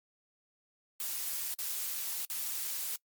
blue noise with dropouts, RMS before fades -36 dBFS, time 1-2.96 s, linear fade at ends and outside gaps 2 ms, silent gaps 1.541-1.587 / 2.251-2.299 s, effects noise-tail reverb RT60 0.1 s tail -24 dB re dry + MP3 96 kbps

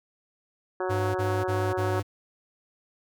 harmonic tone, 185 Hz, F#3, in tune, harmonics 2 / 3 / 4 / 5 / 6 / 7 / 8 / 9, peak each -29 / -33 / -35 / -37 / -39 / -40 / -41 / -42 dBFS, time 0.8-2 s, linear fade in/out 2 ms
square tone bursts, 100.3 Hz, G2, 40 cents sharp, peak -28 dBFS, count 4, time 0.89-2.029 s, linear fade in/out 20 ms, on 260 ms, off 33 ms
effects none

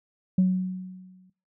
sine tone with exponential decay, 185 Hz, F#3, in tune, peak -14 dBFS, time 0.38-1.3 s, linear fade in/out 5 ms, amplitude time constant 200 ms, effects noise-tail reverb RT60 0.3 s tail -20 dB re dry + tanh soft clip ceiling -13 dBFS

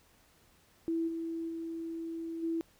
sine tone with level steps, 329.6 Hz, E4, in tune, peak -29 / -34 / -36 / -30 dBFS, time 0.88-2.61 s, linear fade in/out 0 ms, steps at 1.07 / 1.48 / 2.42 s, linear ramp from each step 20 ms, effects pink hiss -65 dBFS RMS until 2.79 s

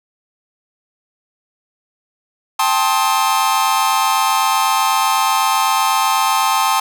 45% pulse chord, A half-diminished seventh, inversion third, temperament just, 792 / 880 / 1056 / 1267.2 Hz, G5 / A5 / C6 / Eb6, +18 / 0 / +16 / +31 cents, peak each -20 / -18 / -18 / -21 dBFS, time 2.59-6.8 s, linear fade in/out 5 ms, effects none

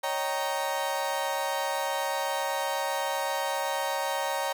35% pulse chord, Eb dominant seventh, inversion third, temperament equal with one note detuned, 554.4 / 622.3 / 777.2 / 932.3 Hz, Db5 / Eb5 / G5 / Bb5, 0 / 0 / -15 / 0 cents, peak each -31 / -35 / -32 / -30 dBFS, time 0.03-4.53 s, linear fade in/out 10 ms, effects none

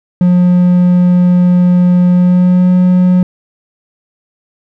triangle tone with pitch glide, 178.6 to 181.41 Hz, F3 to F#3, +39 to -34 cents, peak -3 dBFS, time 0.21-3.23 s, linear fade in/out 2 ms, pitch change +27 cents, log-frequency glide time 2.1-2.7 s, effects none

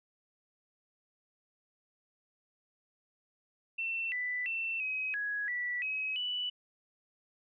sine tone with pitch steps, 2691 / 1986 / 2684 / 2536 / 1669 / 1957 / 2549 / 2966 Hz, E7 / B6 / E7 / D#7 / G#6 / B6 / D#7 / F#7, +35 / +9 / +31 / +32 / +8 / -16 / +41 / +4 cents, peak -32 dBFS, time 3.78-6.5 s, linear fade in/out 10 ms, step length 340 ms, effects none

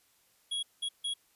square tone bursts at uneven times, 3322 Hz, G#7, in tune, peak -32 dBFS, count 3, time 0.51-0.63 / 0.82-0.89 / 1.04-1.14 s, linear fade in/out 10 ms, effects white hiss -68 dBFS RMS until 1.35 s + resampled to 32000 Hz

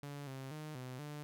sawtooth tone with pitch steps, 143.3 / 133.3 / 153.3 / 127.5 / 148.2 Hz, D3 / C3 / D#3 / C3 / D3, -42 / +33 / -25 / -44 / +16 cents, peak -40 dBFS, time 0.03-1.23 s, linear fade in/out 0 ms, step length 240 ms, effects none

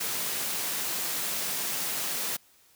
white high-pass noise, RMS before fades -31 dBFS, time 0-2.37 s, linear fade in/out 10 ms, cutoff 120 Hz, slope 48 dB/octave, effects white hiss -61 dBFS RMS until 2.75 s

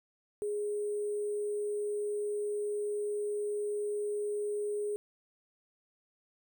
sine tone with sample-and-hold, 415.3 Hz, G#4, in tune, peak -31 dBFS, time 0.42-4.96 s, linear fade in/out 0 ms, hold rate 8820 Hz, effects none

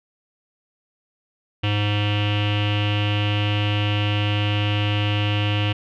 square tone with low-pass filter, 103.83 Hz, G#2, in tune, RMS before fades -21 dBFS, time 1.63-5.73 s, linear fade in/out 10 ms, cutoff 2900 Hz, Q 7.6, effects none

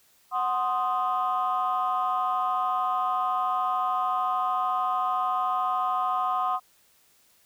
sine chord, C diminished, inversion second, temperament equal, 740 / 1046.5 / 1244.5 Hz, Gb5 / C6 / Eb6, 0 / 0 / 0 cents, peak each -27 dBFS, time 0.31-6.6 s, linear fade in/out 50 ms, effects tanh soft clip ceiling -17 dBFS + white hiss -62 dBFS RMS until 7.45 s

